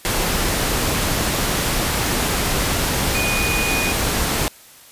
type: tone in noise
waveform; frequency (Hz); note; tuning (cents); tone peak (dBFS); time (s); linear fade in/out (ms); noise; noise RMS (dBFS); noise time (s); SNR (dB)
sine; 2466; D#7; -16; -22; 3.15-3.92; 0; pink; -20; 0.05-4.48; -5
effects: white hiss -45 dBFS RMS until 4.91 s + resampled to 32000 Hz